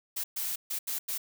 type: noise bursts at uneven times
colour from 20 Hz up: blue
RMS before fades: -33 dBFS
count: 5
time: 0.16-0.24 / 0.36-0.56 / 0.7-0.79 / 0.87-0.99 / 1.08-1.18 s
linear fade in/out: 10 ms
effects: none